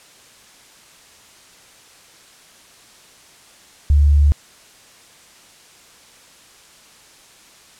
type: tone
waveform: sine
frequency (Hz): 72.5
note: D2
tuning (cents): -22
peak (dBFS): -9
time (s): 3.9-4.32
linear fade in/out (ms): 0
effects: white hiss -47 dBFS RMS until 7.79 s + low-pass 9000 Hz 12 dB/octave